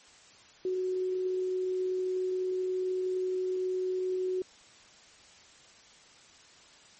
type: tone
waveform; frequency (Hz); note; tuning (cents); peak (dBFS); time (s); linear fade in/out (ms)
sine; 370; F#4; 0; -28; 0.65-4.42; 2
effects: white hiss -56 dBFS RMS until 6.99 s + MP3 32 kbps